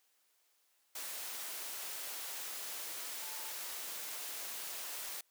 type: tone in noise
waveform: sine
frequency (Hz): 880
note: A5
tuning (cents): 0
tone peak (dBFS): -54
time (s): 3.22-3.51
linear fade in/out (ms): 5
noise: white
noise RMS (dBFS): -43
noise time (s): 0.95-5.21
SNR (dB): -14
effects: white hiss -74 dBFS RMS until 5.3 s + high-pass 400 Hz 12 dB/octave